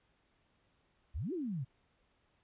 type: exponential two-way sweep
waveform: sine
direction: up then down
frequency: 54.2 to 392 to 118.9 Hz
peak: -35 dBFS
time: 1.14-1.65 s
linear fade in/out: 20 ms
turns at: 1.33 s
effects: pink hiss -74 dBFS RMS until 2.43 s + resampled to 8000 Hz